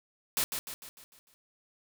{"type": "noise with echo", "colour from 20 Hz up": "white", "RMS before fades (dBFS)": -29, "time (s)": [0.37, 0.44], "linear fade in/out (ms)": 0, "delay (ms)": 150, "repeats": 6, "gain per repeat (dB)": -6, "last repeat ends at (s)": 1.34, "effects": []}